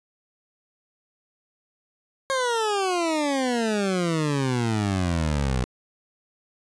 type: exponential sweep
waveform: 20% pulse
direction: down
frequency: 544 to 60.7 Hz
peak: -17 dBFS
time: 2.3-5.64 s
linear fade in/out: 0 ms
effects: resampled to 22050 Hz